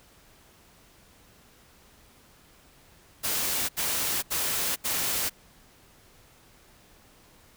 white noise bursts, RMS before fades -28 dBFS, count 4, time 3.23-5.298 s, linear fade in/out 20 ms, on 460 ms, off 76 ms, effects pink hiss -57 dBFS RMS until 7.56 s

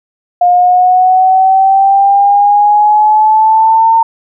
sine exponential sweep, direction up, 708 to 911 Hz, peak -4 dBFS, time 0.41-4.03 s, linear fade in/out 5 ms, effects none

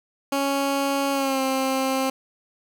15% pulse tone with pitch glide, 277.2 to 265.1 Hz, C#4 to C4, 0 to +23 cents, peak -15 dBFS, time 0.32-2.1 s, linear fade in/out 5 ms, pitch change -77 cents, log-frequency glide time 1.12-1.41 s, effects none

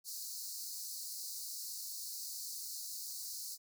pink high-pass noise, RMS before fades -44 dBFS, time 0.04-3.58 s, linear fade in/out 50 ms, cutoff 4200 Hz, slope 96 dB/octave, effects none

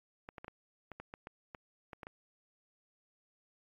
clicks, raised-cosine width 0.5 ms, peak -30 dBFS, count 12, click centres 0.289 / 0.382 / 0.445 / 0.481 / 0.917 / 1 / 1.139 / 1.271 / 1.548 / 1.932 / 2.032 / 2.069 s, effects AAC 64 kbps

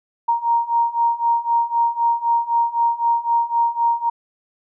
sine beating tone pair, 932.3 / 936.2 Hz, A#5 / A#5, 0 / +7 cents, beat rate 3.9 Hz, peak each -20 / -18 dBFS, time 0.28-4.1 s, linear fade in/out 10 ms, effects none

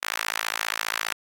sawtooth tone with high-pass filter, 54.9 Hz, A1, 3 cents flat, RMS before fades -30 dBFS, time 0.02-1.14 s, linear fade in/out 5 ms, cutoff 1500 Hz, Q 1.2, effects AAC 48 kbps

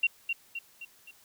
sine tone with echo, 2752 Hz, F7, 26 cents flat, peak -21 dBFS, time 0.03-0.07 s, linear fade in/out 5 ms, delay 260 ms, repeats 4, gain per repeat -6 dB, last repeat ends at 1.11 s, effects white hiss -60 dBFS RMS until 1.24 s

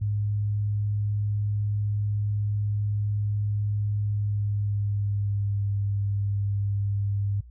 sine tone with pitch glide, 103.6 to 100.65 Hz, G#2 to G2, -4 to +46 cents, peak -23 dBFS, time 0.01-7.41 s, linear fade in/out 10 ms, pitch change -50 cents, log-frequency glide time 4.03-5.7 s, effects added 60 Hz sine -44 dBFS peak until 7.5 s

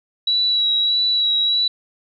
sine tone with vibrato, 3907 Hz, B7, 19 cents flat, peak -15 dBFS, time 0.27-1.68 s, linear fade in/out 5 ms, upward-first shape sine, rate 1.6 Hz, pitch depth 21 cents each way, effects none

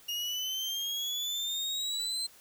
35% pulse exponential sweep, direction up, 2844 to 4135 Hz, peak -30 dBFS, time 0.08-2.27 s, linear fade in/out 10 ms, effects white hiss -57 dBFS RMS until 2.4 s

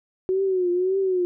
sine tone with vibrato, 370 Hz, F#4, in tune, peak -19 dBFS, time 0.29-1.25 s, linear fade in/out 0 ms, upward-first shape triangle, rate 1.8 Hz, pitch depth 100 cents each way, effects none

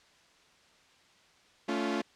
sawtooth chord, A augmented, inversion none, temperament equal with one note detuned, 220 / 281.2 / 349.2 Hz, A3 / C#4 / E#4, 0 / +25 / 0 cents, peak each -30 dBFS, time 1.68-2.02 s, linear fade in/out 10 ms, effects white hiss -62 dBFS RMS until 2.15 s + low-pass 5000 Hz 12 dB/octave

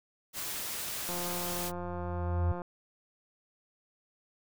white noise, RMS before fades -37 dBFS, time 0.33-1.72 s, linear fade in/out 50 ms
click train, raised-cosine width 1 ms, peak -26 dBFS, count 270, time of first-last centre 1.09-2.618 s, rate 176 Hz
sine tone with exponential growth, 85.7 Hz, F2, 32 cents flat, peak -24 dBFS, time 1.09-2.52 s, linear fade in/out 5 ms, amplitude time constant 310 ms
effects none

